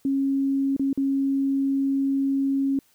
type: tone with dropouts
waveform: sine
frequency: 273.3 Hz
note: C#4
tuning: 24 cents flat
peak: -20 dBFS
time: 0.05-2.79 s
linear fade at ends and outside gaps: 2 ms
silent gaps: 0.765-0.795 / 0.93-0.975 s
effects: white hiss -62 dBFS RMS until 2.94 s